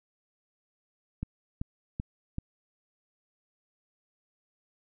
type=click train; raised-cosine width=5 ms; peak=-20 dBFS; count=4; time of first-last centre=1.23-2.384 s; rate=2.6 Hz; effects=none